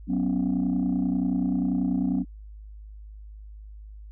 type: chord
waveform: sine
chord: F# suspended fourth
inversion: none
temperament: equal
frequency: 185 / 246.9 / 277.2 Hz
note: F#3 / B3 / C#4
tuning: 0 / 0 / 0 cents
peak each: -25 dBFS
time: 0.07-2.25 s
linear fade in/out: 50 ms
effects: tanh soft clip ceiling -18 dBFS + added 52 Hz sine -40 dBFS peak until 4.11 s